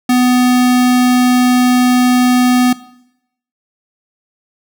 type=tone; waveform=square; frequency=249.3 Hz; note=B3; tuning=16 cents sharp; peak=-9 dBFS; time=0.09-2.73 s; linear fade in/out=5 ms; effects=noise-tail reverb RT60 0.8 s tail -19 dB re dry